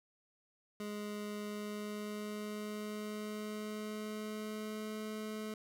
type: tone with pitch glide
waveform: 25% pulse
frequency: 208.4 to 215.3 Hz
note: G#3 to A3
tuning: +6 to -37 cents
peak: -36 dBFS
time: 0.8-5.54 s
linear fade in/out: 2 ms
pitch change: +57 cents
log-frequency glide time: 1.42-5.02 s
effects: none